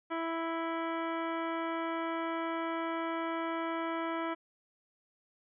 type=harmonic tone; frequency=329.6 Hz; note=E4; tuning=in tune; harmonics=1 / 2 / 3 / 4 / 5 / 6 / 7 / 9 / 10; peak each=-36 / -39 / -39 / -40 / -47 / -47 / -48 / -55 / -55 dBFS; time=0.1-4.35 s; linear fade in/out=20 ms; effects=none